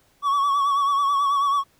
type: tone with vibrato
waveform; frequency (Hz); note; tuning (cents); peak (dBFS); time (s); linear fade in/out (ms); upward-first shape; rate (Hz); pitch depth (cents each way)
triangle; 1125; C#6; +25; -16; 0.22-1.64; 50; triangle; 9.2; 57
effects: pink hiss -61 dBFS RMS until 1.79 s